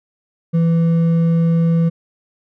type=tone with hard clipping; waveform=triangle; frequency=166.2 Hz; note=E3; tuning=15 cents sharp; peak=-13 dBFS; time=0.53-1.9 s; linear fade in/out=20 ms; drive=8 dB; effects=none